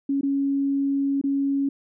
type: tone with dropouts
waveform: sine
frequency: 277.2 Hz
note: C#4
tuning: in tune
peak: -20 dBFS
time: 0.09-1.69 s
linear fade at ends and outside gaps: 5 ms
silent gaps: 0.211-0.231 / 1.214-1.238 s
effects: none